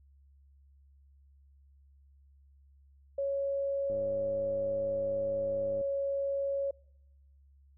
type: tone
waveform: sine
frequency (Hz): 554.4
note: C#5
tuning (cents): 0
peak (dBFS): -29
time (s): 3.18-6.71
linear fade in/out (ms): 5
type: click train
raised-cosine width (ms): 2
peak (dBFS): -34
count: 196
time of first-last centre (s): 3.9-5.812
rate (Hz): 102
effects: noise-tail reverb RT60 0.9 s tail -26 dB re dry + added 69 Hz sine -58 dBFS peak until 7.77 s